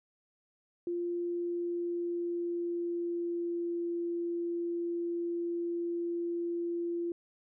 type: tone with pitch glide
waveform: sine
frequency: 347.5 to 342.9 Hz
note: F4 to F4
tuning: -9 to -32 cents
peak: -31 dBFS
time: 0.87-7.12 s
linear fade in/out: 2 ms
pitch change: -23 cents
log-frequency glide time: 1.16-3.91 s
effects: none